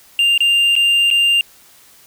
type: tone with dropouts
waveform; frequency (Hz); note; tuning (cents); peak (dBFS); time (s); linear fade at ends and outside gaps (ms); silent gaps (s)
triangle; 2794; F7; 0; -9; 0.19-1.41; 1; 0.378-0.405 / 0.754-0.763 / 1.103-1.111
effects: white hiss -47 dBFS RMS until 2.06 s